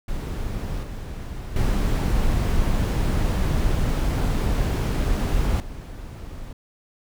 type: noise with level steps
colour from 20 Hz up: brown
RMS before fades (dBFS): -28 / -32 / -21 / -35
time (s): 0.08-6.53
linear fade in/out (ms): 5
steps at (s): 0.83 / 1.56 / 5.6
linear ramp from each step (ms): 2
effects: none